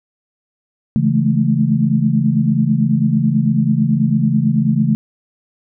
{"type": "chord", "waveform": "sine", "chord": "A major seventh", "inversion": "first", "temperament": "equal with one note detuned", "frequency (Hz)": [138.59, 164.81, 210.9, 220], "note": ["C#3", "E3", "G#3", "A3"], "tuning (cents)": [0, 0, 27, 0], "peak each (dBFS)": [-17, -18, -19, -16], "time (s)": [0.96, 4.95], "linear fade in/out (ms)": 0, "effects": []}